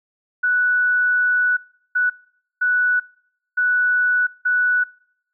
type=tone bursts at uneven times; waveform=sine; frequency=1479 Hz; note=F#6; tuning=1 cent flat; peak=-15 dBFS; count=5; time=0.43-1.57 / 1.95-2.1 / 2.61-3 / 3.57-4.27 / 4.45-4.84 s; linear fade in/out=10 ms; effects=noise-tail reverb RT60 0.8 s tail -26 dB re dry